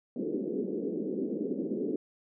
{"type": "band-pass noise", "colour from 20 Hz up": "white", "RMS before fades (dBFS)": -33, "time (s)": [0.16, 1.96], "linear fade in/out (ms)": 2, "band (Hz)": [190, 440], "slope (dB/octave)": 48, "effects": []}